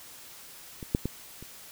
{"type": "clicks", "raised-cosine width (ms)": 3, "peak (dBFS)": [-25, -10, -16, -30], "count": 4, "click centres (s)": [0.828, 0.949, 1.056, 1.426], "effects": ["white hiss -48 dBFS RMS until 1.71 s"]}